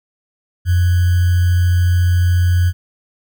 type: tone with sample-and-hold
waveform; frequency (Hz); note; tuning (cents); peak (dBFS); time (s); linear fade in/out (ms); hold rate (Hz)
sine; 88.6; F2; +25; -10; 0.65-2.73; 50; 1575
effects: none